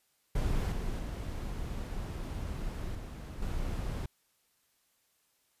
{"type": "noise with level steps", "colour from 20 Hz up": "brown", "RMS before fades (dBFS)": [-31, -35, -37, -41, -35], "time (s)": [0.35, 4.06], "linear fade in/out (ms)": 5, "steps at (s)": [0.72, 0.99, 2.95, 3.42], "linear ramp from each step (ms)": 2, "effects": ["white hiss -73 dBFS RMS until 5.6 s", "resampled to 32000 Hz"]}